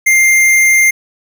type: tone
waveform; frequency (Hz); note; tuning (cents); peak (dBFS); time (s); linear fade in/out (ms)
square; 2104; C7; +9; -7; 0.06-0.91; 10
effects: none